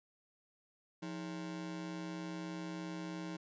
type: ring-modulated tone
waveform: 40% pulse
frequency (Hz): 245.8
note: B3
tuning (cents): -8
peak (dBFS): -37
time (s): 1.02-3.37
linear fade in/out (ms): 10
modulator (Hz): 71.3
effects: resampled to 16000 Hz